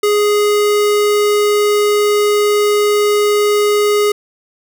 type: tone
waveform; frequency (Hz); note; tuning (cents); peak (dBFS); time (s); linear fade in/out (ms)
square; 415.3; G#4; 0; -11; 0.03-4.12; 5
effects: none